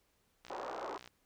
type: click train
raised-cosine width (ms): 0.2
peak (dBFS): -33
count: 39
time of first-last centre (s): 0.45-1.076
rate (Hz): 60.7
type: band-pass noise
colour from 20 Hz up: white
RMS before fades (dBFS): -42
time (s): 0.5-0.98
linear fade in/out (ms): 5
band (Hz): 340 to 1100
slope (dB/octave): 24
effects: pink hiss -75 dBFS RMS until 1.25 s